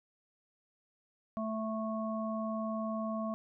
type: harmonic tone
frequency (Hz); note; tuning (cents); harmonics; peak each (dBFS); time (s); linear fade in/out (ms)
220; A3; 0; 1 / 3 / 5; -35 / -38 / -41; 1.37-3.34; 0
effects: none